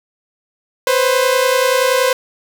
sawtooth tone pair together, 500 / 530.5 Hz, B4 / C5, +21 / +24 cents, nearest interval minor second, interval 103 cents, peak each -11 dBFS, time 0.87-2.13 s, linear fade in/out 2 ms, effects none

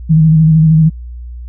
sine tone with vibrato, 158.7 Hz, D#3, 35 cents sharp, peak -4 dBFS, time 0.09-0.9 s, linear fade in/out 20 ms, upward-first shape square, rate 13 Hz, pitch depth 31 cents each way, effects added 60 Hz sine -24 dBFS peak until 1.48 s

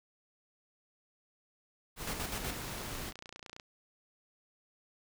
pink noise, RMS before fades -41 dBFS, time 1.96-3.13 s, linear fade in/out 50 ms
pink noise bursts, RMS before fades -38 dBFS, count 4, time 2.07-2.508 s, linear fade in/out 5 ms, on 66 ms, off 58 ms
click train, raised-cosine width 0.2 ms, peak -29 dBFS, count 28, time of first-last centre 2.68-3.598 s, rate 29.4 Hz
effects none

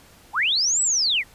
sine linear two-way sweep, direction up then down, 722 to 8000 to 1788 Hz, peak -18 dBFS, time 0.33-1.24 s, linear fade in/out 50 ms, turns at 0.82 s, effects pink hiss -51 dBFS RMS until 1.34 s + resampled to 32000 Hz

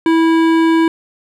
sine tone with hard clipping, 327.1 Hz, E4, 13 cents flat, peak -11 dBFS, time 0.06-0.88 s, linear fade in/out 2 ms, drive 15 dB, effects none

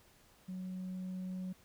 sine tone with level ramp, 185 Hz, F#3, in tune, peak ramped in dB -38 to -35 dBFS, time 0.48-1.53 s, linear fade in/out 10 ms, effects tanh soft clip ceiling -37 dBFS + pink hiss -65 dBFS RMS until 1.64 s

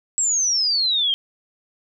sine exponential sweep, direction down, 7780 to 3136 Hz, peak -17 dBFS, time 0.18-1.14 s, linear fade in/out 0 ms, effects none

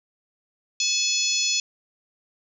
harmonic tone with a mistuned harmonic, 859 Hz, A5, 42 cents flat, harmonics 3 / 4 / 5 / 6 / 7 / 8, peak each -28 / -28 / -28 / -28 / -28 / -28 dBFS, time 0.8-1.6 s, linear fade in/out 2 ms, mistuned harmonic 4, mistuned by -16 cents, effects none

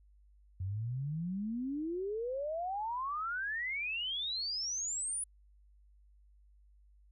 sine exponential sweep, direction up, 89.5 to 10020 Hz, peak -34 dBFS, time 0.6-5.24 s, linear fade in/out 5 ms, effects added 50 Hz sine -60 dBFS peak until 7.11 s

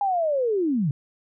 sine linear sweep, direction down, 822 to 128 Hz, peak -20 dBFS, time 0.01-0.91 s, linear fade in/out 2 ms, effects none

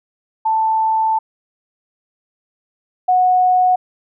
sine tone pair in turn, 883 / 733.6 Hz, A5 / F#5, +6 / -15 cents, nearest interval minor third, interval 321 cents, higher first, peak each -13 / -10 dBFS, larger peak second, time 0.45-1.19 / 3.08-3.76 s, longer first, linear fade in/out 10 ms, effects none

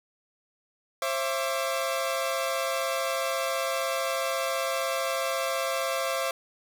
sawtooth tone cluster, 534 / 669 / 1164 Hz, C5 / E5 / D6, +35 / +25 / -16 cents, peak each -26 / -27 / -30 dBFS, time 1.02-6.31 s, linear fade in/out 2 ms, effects none

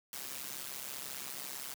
white noise with amplitude modulation, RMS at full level -39 dBFS, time 0.13-1.74 s, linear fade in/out 2 ms, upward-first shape sine, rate 135 Hz, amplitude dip 90%, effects high-pass 100 Hz 12 dB/octave

